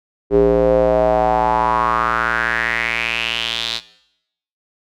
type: tone with band-pass filter sweep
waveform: square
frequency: 57.6 Hz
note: A#1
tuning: 20 cents flat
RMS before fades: -17 dBFS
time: 0.3-3.81 s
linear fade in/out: 50 ms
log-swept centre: 390 to 4000 Hz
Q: 4.9
effects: noise-tail reverb RT60 0.8 s tail -18 dB re dry